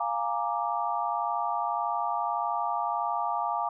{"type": "chord", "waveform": "sine", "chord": "Bb dominant seventh", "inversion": "second", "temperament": "equal", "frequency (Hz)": [698.5, 830.6, 932.3, 1174.7], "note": ["F5", "Ab5", "Bb5", "D6"], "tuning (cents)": [0, 0, 0, 0], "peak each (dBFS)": -32, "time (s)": [0, 3.69], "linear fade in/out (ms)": 5, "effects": []}